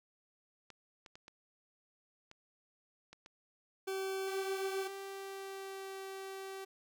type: clicks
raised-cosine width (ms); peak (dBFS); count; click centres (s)
0.2; -35; 7; 0.703 / 1.062 / 1.155 / 1.281 / 2.314 / 3.13 / 3.261
type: tone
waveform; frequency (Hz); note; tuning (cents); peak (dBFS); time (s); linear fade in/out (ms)
40% pulse; 384.5; G4; -33; -35; 3.87-4.88; 10
type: tone with pitch glide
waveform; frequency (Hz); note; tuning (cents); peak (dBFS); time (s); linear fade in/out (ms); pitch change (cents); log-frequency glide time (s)
sawtooth; 392 to 386.2; G4 to G4; 0 to -26; -39; 4.27-6.65; 10; -26; 4.89-5.99
effects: none